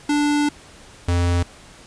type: tone pair in turn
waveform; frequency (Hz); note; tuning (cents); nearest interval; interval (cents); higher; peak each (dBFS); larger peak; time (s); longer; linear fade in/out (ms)
square; 293.2 / 87.37; D4 / F2; -3 / +1; octave + major sixth; 2096; first; -17; neither; 0.09-0.49 / 1.08-1.43; first; 5
effects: pink hiss -45 dBFS RMS until 1.86 s + resampled to 22050 Hz